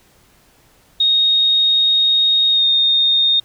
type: tone with pitch glide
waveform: sine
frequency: 3729 to 3682 Hz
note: A#7 to A#7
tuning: 0 to -22 cents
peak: -11 dBFS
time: 1-3.4 s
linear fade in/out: 5 ms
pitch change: -22 cents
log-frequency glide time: 2.51-2.64 s
effects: pink hiss -53 dBFS RMS until 3.44 s